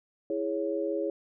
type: chord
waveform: sine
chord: C# minor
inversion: first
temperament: equal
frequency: 329.6 / 415.3 / 554.4 Hz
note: E4 / G#4 / C#5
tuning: 0 / 0 / 0 cents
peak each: -32 dBFS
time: 0.3-1.1 s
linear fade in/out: 2 ms
effects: none